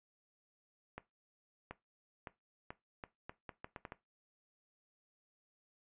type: accelerating click train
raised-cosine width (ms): 0.5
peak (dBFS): -29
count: 11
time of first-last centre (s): 0.98-3.921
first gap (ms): 730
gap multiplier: 0.77
effects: noise-tail reverb RT60 0.2 s tail -17 dB re dry + resampled to 8000 Hz